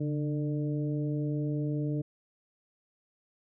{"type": "harmonic tone with a mistuned harmonic", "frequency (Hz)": 149.7, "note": "D3", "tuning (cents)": 33, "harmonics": [1, 2, 3, 4], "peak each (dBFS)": [-30, -33, -40, -44], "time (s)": [0, 2.02], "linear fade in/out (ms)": 10, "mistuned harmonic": 1, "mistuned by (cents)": -62, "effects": []}